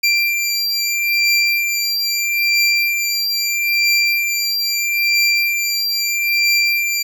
25% pulse beating tone pair, 2363 / 2363.77 Hz, D7 / D7, +10 / +11 cents, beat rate 0.77 Hz, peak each -14 dBFS, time 0.03-7.03 s, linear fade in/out 10 ms, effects none

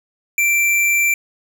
square tone, 2349 Hz, D7, in tune, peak -14 dBFS, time 0.38-1.14 s, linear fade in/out 2 ms, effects none

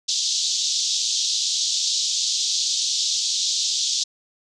pink band-pass noise, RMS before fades -23 dBFS, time 0.08-4.04 s, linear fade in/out 10 ms, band 3500 to 7000 Hz, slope 48 dB/octave, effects none

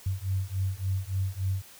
sine beating tone pair, 93.8 / 97.3 Hz, F#2 / G2, +24 / -12 cents, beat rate 3.5 Hz, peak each -30 dBFS, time 0.06-1.62 s, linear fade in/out 5 ms, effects white hiss -51 dBFS RMS until 1.79 s

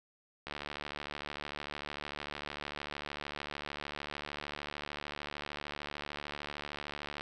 click train, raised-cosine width 0.3 ms, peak -23 dBFS, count 495, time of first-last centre 0.47-7.209 s, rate 73.3 Hz, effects none

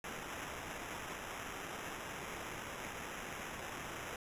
white noise with sample-and-hold, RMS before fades -45 dBFS, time 0.04-4.16 s, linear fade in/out 2 ms, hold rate 4410 Hz, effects resampled to 32000 Hz

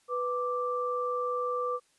sine tone pair together, 494.5 / 1174.7 Hz, B4 / D6, +2 / 0 cents, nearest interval octave + minor third, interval 1498 cents, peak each -31 / -31 dBFS, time 0.08-1.8 s, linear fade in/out 50 ms, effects white hiss -68 dBFS RMS until 1.98 s + resampled to 24000 Hz

